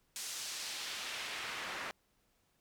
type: noise with band-pass filter sweep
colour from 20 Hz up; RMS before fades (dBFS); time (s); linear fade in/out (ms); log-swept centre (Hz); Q
pink; -42; 0.16-1.91; 0; 7300 to 1500; 0.94
effects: pink hiss -75 dBFS RMS until 2.6 s